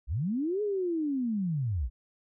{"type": "linear two-way sweep", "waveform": "sine", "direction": "up then down", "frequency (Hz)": [49, 426.6, 49], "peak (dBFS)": -27, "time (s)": [0.07, 1.9], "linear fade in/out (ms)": 50, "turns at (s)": 0.62, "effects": []}